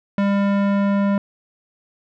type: tone with low-pass filter sweep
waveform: square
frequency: 200 Hz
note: G3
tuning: 35 cents sharp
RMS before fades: -18 dBFS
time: 0.18-1.18 s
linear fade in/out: 2 ms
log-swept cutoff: 2200 to 1400 Hz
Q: 0.77
effects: none